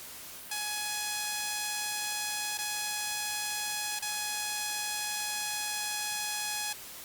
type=tone with dropouts; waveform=5% pulse; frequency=839 Hz; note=G#5; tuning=17 cents sharp; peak=-20 dBFS; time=0.51-6.73 s; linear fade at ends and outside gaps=5 ms; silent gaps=2.575-2.586 / 3.991-4.022 s; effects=white hiss -45 dBFS RMS until 7.04 s + Opus 48 kbps